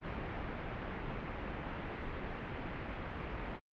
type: low-pass noise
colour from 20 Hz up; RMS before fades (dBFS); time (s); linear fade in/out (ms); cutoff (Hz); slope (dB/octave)
pink; -41; 0.01-3.6; 50; 2500; 24
effects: Opus 24 kbps